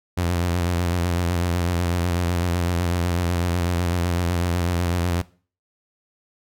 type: tone with vibrato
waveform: sawtooth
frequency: 87.31 Hz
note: F2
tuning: in tune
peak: -16 dBFS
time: 0.17-5.22 s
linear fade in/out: 10 ms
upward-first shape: sine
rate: 8 Hz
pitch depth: 50 cents each way
effects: noise-tail reverb RT60 0.4 s tail -20 dB re dry